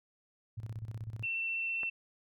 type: tone with tremolo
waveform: sine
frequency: 110 Hz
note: A2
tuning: in tune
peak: -36 dBFS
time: 0.57-1.26 s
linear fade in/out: 10 ms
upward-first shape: square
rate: 16 Hz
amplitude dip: 75%
type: tone with vibrato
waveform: sine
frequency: 2693 Hz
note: E7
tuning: 36 cents sharp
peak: -32 dBFS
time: 1.23-1.9 s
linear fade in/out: 10 ms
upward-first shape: sine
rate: 15 Hz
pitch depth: 8 cents each way
type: click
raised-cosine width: 0.5 ms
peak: -29 dBFS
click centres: 1.833 s
effects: none